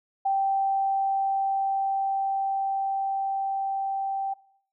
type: tone with level ramp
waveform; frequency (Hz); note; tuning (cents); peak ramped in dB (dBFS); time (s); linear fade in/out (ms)
sine; 781; G5; -7; -21 to -26; 0.25-4.34; 10
effects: noise-tail reverb RT60 0.6 s tail -18 dB re dry